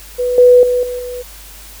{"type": "tone with level steps", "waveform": "sine", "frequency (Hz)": 493.9, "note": "B4", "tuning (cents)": 0, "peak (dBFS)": [-13, -3, -11, -19, -22], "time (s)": [0.18, 1.23], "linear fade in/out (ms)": 20, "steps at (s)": [0.38, 0.63, 0.83, 0.99], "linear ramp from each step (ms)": 2, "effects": ["added 50 Hz sine -37 dBFS peak until 1.8 s", "white hiss -37 dBFS RMS until 1.8 s"]}